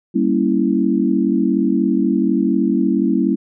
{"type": "chord", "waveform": "sine", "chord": "G diminished seventh", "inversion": "none", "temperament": "equal", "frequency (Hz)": [196, 233.1, 277.2, 329.6], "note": ["G3", "Bb3", "Db4", "Fb4"], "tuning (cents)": [0, 0, 0, 0], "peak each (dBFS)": -19, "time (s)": [0.14, 3.36], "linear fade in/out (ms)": 20, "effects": []}